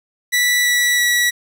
sawtooth tone with pitch steps, 1962 / 1950.7 / 1939.5 Hz, B6 / B6 / B6, -12 / -22 / -32 cents, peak -10 dBFS, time 0.32-1.31 s, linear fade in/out 20 ms, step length 330 ms, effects 8-bit

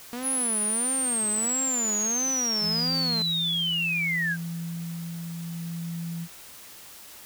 sawtooth tone with vibrato, 235.8 Hz, A#3, 20 cents sharp, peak -28 dBFS, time 0.13-3.22 s, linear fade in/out 0 ms, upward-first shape sine, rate 1.5 Hz, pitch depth 200 cents each way
sine linear sweep, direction down, 10540 to 1545 Hz, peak -24 dBFS, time 0.22-4.37 s, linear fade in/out 50 ms
sine tone with tremolo, 168.1 Hz, E3, 34 cents sharp, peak -30 dBFS, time 2.6-6.28 s, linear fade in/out 50 ms, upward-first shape sine, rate 0.66 Hz, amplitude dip 25%
effects white hiss -46 dBFS RMS until 7.25 s

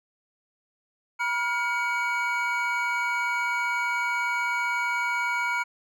triangle tone cluster, 967 / 1416 / 2258 Hz, B5 / F6 / C#7, -37 / +23 / +31 cents, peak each -27 dBFS, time 1.19-5.64 s, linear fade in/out 20 ms, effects none

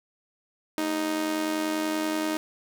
sawtooth tone with amplitude modulation, 311.2 Hz, D#4, in tune, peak -19 dBFS, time 0.78-2.37 s, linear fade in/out 0 ms, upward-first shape sine, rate 90.4 Hz, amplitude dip 60%, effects none

